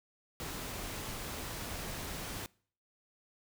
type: noise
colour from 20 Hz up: pink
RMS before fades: -41 dBFS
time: 0.4-2.46 s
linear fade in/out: 0 ms
effects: noise-tail reverb RT60 0.5 s tail -24 dB re dry